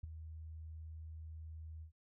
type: tone with ADSR envelope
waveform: sine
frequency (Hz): 79.5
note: D#2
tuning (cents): +38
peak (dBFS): -37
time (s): 0.03-1.92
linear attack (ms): 9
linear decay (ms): 10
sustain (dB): -9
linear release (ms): 100
effects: none